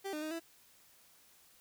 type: tone with pitch steps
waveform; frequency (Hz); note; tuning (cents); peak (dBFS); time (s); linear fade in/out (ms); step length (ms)
30% pulse; 391.5 / 304.1 / 310.8 / 331.2; G4 / D#4 / D#4 / E4; -2 / -40 / -2 / +8; -35; 0.04-0.4; 20; 90
effects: white hiss -64 dBFS RMS until 1.6 s

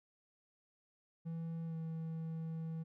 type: tone with pitch glide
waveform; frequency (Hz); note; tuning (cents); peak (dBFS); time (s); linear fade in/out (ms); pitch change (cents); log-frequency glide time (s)
triangle; 164.81 to 162.07; E3 to E3; 0 to -29; -37; 1.25-2.84; 20; -29; 1.66-1.75
effects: none

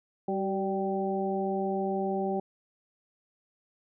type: harmonic tone with a mistuned harmonic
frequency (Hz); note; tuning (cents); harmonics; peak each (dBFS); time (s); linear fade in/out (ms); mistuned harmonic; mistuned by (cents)
194.8; G3; -11; 1 / 2 / 3 / 4; -32 / -31 / -36 / -33; 0.28-2.4; 5; 2; -34
effects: none

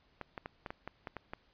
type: clicks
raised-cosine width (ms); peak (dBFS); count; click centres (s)
0.5; -25; 9; 0.213 / 0.378 / 0.459 / 0.662 / 0.705 / 0.876 / 1.072 / 1.167 / 1.335
effects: pink hiss -69 dBFS RMS until 1.53 s + resampled to 11025 Hz

